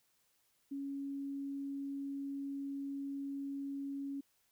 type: tone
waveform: sine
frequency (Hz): 277.8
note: C#4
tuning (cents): +4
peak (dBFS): -38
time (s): 0.71-4.21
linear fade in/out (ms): 10
effects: white hiss -75 dBFS RMS until 4.51 s